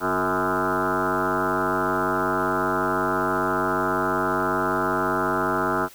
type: tone with frequency modulation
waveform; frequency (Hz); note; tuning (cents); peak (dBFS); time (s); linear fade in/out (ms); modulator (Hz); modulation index
sine; 832; G#5; +3; -20; 0-5.89; 50; 94.7; 6.6
effects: white hiss -48 dBFS RMS until 5.94 s